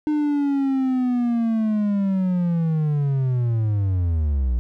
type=linear sweep; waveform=triangle; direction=down; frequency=304.2 to 57.5 Hz; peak=-16 dBFS; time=0.07-4.59 s; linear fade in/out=0 ms; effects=none